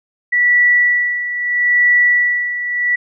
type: tone with tremolo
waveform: sine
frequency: 1950 Hz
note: B6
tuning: 23 cents flat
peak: -8 dBFS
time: 0.32-2.96 s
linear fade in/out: 10 ms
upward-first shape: sine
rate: 0.77 Hz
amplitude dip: 70%
effects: none